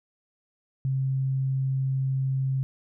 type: tone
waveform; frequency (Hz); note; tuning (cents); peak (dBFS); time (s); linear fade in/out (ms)
sine; 133.4; C3; +34; -23; 0.85-2.63; 0
effects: none